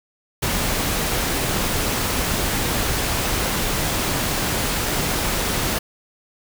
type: noise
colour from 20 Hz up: pink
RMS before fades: -22 dBFS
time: 0.42-5.79 s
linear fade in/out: 10 ms
effects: none